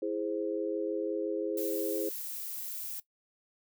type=chord; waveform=sine; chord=E augmented; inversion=none; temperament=equal; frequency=329.6 / 415.3 / 523.3 Hz; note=E4 / G#4 / B#4; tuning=0 / 0 / 0 cents; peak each=-34 / -34 / -36 dBFS; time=0.02-2.09 s; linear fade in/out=5 ms
type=noise; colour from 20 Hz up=violet; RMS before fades=-39 dBFS; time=1.57-3 s; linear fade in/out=5 ms
effects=noise-tail reverb RT60 0.1 s tail -17 dB re dry